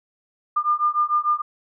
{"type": "beating tone pair", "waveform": "sine", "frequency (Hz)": [1201, 1207.7], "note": ["D6", "D6"], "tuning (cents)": [38, 48], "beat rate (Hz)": 6.7, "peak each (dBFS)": -21, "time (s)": [0.56, 1.42], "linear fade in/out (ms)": 10, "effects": []}